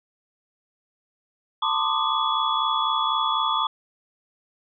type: tone cluster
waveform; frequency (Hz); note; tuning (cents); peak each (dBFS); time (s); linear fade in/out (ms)
sine; 893 / 1035 / 1163 / 1227 / 3385; A5 / C6 / D6 / D#6 / G#7; +25 / -19 / -17 / -25 / +32; -27; 1.62-3.67; 5
effects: none